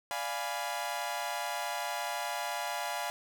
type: chord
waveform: sawtooth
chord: D diminished seventh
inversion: none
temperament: equal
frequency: 587.3 / 698.5 / 830.6 / 987.8 Hz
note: D5 / F5 / Ab5 / Cb6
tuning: 0 / 0 / 0 / 0 cents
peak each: -38 / -34 / -34 / -36 dBFS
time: 0.11-3.1 s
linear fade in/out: 0 ms
effects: none